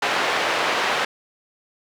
pink band-pass noise, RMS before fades -22 dBFS, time 0.02-1.05 s, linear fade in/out 5 ms, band 580 to 3100 Hz, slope 12 dB/octave, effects none

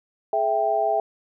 sine tone cluster, 423.2 / 660 / 786 Hz, G#4 / E5 / G5, +33 / +2 / +4 cents, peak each -27 / -22 / -23 dBFS, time 0.33-1 s, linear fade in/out 2 ms, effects none

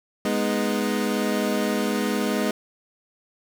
25% pulse chord, G# minor, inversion none, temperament equal, 207.7 / 246.9 / 311.1 Hz, G#3 / B3 / D#4, 0 / 0 / 0 cents, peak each -21 / -23 / -25 dBFS, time 0.25-2.51 s, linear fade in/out 2 ms, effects none

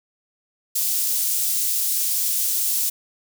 white high-pass noise, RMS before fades -22 dBFS, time 0.75-2.9 s, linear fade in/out 10 ms, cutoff 5800 Hz, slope 12 dB/octave, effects none

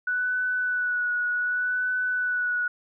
sine tone with vibrato, 1480 Hz, F#6, in tune, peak -23 dBFS, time 0.07-2.68 s, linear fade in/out 5 ms, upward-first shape sine, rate 0.66 Hz, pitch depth 22 cents each way, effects none

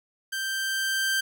sawtooth tone with level ramp, 1568 Hz, G6, in tune, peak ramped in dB -25 to -19 dBFS, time 0.32-1.21 s, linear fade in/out 10 ms, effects 10-bit

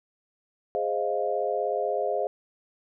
sine chord, F minor seventh, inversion first, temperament equal, 415.3 / 523.3 / 622.3 / 698.5 Hz, Ab4 / C5 / Eb5 / F5, 0 / 0 / 0 / 0 cents, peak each -30 dBFS, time 0.75-2.27 s, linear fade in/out 0 ms, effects none

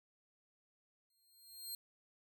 15% pulse tone with exponential growth, 4201 Hz, C8, 6 cents sharp, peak -34 dBFS, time 1.1-1.75 s, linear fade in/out 2 ms, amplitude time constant 140 ms, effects none

